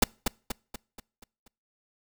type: noise with echo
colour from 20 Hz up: pink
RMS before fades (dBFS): -19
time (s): 0.02-0.04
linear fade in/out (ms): 5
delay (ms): 240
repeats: 6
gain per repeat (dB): -6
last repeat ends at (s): 1.48
effects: noise-tail reverb RT60 0.4 s tail -26 dB re dry